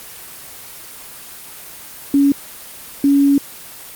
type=tone bursts at uneven times; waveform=sine; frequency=280.8 Hz; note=C#4; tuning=22 cents sharp; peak=-9 dBFS; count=2; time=2.14-2.32 / 3.04-3.38 s; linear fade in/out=2 ms; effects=white hiss -35 dBFS RMS until 3.95 s + Opus 24 kbps